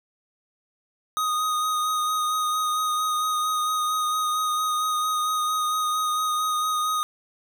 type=tone with vibrato; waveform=square; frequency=1244.5 Hz; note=D#6; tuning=in tune; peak=-23 dBFS; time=1.17-7.03 s; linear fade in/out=0 ms; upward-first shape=sine; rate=4.4 Hz; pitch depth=17 cents each way; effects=none